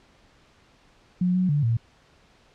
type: tone with pitch steps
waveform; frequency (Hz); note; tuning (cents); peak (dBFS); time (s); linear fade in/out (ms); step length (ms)
sine; 180.4 / 183.8 / 146 / 115.3; F#3 / F#3 / D3 / A#2; -44 / -11 / -10 / -19; -19; 1.21-1.77; 5; 140
effects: pink hiss -58 dBFS RMS until 2.54 s + low-pass 5000 Hz 12 dB/octave